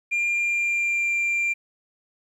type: tone with pitch glide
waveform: sine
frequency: 2398 to 2375 Hz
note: D7 to D7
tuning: +36 to +19 cents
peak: -18 dBFS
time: 0.11-1.54 s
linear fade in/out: 20 ms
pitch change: -17 cents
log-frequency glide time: 0.32-1.13 s
effects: tanh soft clip ceiling -20 dBFS + 10-bit